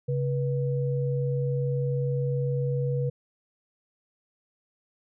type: tone pair together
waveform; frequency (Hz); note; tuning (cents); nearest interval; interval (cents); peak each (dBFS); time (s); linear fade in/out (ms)
sine; 136.41 / 486.1; C#3 / B4; -27 / -28; octave + minor seventh; 2199; -25 / -30; 0.08-3.1; 10
effects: none